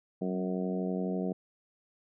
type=harmonic tone with a mistuned harmonic; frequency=92 Hz; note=F#2; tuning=9 cents flat; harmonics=2 / 3 / 4 / 5 / 6 / 7 / 8; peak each=-32 / -38 / -38 / -38 / -46 / -41 / -47 dBFS; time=0.21-1.33 s; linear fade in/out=10 ms; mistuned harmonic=2; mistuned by=+26 cents; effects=none